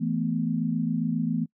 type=chord; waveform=sine; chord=E suspended fourth; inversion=none; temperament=just; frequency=164.81 / 219.8 / 247.2 Hz; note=E3 / A3 / B3; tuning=0 / -2 / +2 cents; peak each=-28 dBFS; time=0-1.46 s; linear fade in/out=20 ms; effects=noise-tail reverb RT60 0.1 s tail -25 dB re dry